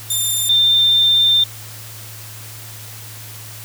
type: tone pair in turn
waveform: 10% pulse / sine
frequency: 3592 / 3592 Hz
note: A7 / A7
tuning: +35 / +35 cents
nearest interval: unison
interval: 0 cents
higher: neither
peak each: -9 / -10 dBFS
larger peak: first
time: 0.1-0.49 / 0.49-1.44 s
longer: second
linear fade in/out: 5 ms
effects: added 109 Hz sine -36 dBFS peak until 3.64 s + white hiss -36 dBFS RMS until 3.64 s